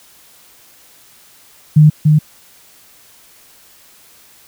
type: tone with echo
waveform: sine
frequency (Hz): 152.4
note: D#3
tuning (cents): -36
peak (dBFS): -3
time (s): 1.76-1.9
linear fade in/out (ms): 10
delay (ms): 290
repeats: 1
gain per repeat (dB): -3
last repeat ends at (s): 2.19
effects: white hiss -46 dBFS RMS until 4.47 s